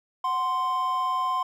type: tone pair together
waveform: triangle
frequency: 740 / 1043.5 Hz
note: F#5 / C6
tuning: 0 / -5 cents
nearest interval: tritone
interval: 595 cents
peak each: -30 / -22 dBFS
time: 0.24-1.43 s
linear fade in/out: 5 ms
effects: none